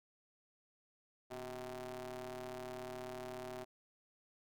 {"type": "ring-modulated tone", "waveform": "sawtooth", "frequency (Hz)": 130.81, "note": "C3", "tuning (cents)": 0, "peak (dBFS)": -37, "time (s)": [1.3, 3.65], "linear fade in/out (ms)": 20, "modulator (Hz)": 505, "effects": []}